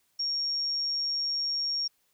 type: tone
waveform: sine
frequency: 5550 Hz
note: F8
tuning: 12 cents flat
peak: -27 dBFS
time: 0.19-1.88 s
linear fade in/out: 10 ms
effects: white hiss -71 dBFS RMS until 2.13 s